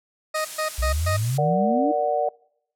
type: tone bursts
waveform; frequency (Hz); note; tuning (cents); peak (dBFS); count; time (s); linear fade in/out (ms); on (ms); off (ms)
20% pulse; 622.3; D#5; 0; -18; 4; 0.34-1.17; 10; 110; 130
type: noise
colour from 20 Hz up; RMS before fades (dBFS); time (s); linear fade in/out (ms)
blue; -31; 0.35-1.38; 10
type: exponential sweep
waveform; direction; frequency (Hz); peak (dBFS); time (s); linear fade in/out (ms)
sine; up; 57.4 to 311.1; -21; 0.78-1.92; 10
type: chord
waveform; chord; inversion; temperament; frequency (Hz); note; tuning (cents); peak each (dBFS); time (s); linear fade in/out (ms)
sine; Bb augmented; none; equal; 466.2 / 587.3 / 740; Bb4 / D5 / F#5; 0 / 0 / 0; -27 / -23 / -23; 1.38-2.29; 5
effects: noise-tail reverb RT60 0.7 s tail -24 dB re dry + low-pass 10000 Hz 12 dB/octave